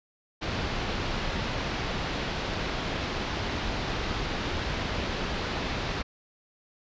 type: low-pass noise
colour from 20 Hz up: pink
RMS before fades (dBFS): -31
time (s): 0.41-6.03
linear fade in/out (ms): 20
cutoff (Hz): 4700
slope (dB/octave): 24
effects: resampled to 16000 Hz